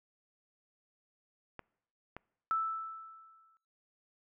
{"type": "clicks", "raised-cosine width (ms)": 0.5, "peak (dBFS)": -28, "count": 2, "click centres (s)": [1.593, 2.166]}
{"type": "tone with exponential decay", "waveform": "sine", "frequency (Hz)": 1318.5, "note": "E6", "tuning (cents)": 0, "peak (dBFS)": -27, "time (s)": [2.51, 3.57], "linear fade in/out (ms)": 0, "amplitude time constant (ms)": 230}
{"effects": ["noise-tail reverb RT60 0.8 s tail -25 dB re dry"]}